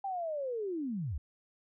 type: linear sweep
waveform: sine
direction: down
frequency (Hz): 799 to 58.27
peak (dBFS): -33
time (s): 0.04-1.18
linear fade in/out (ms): 5
effects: none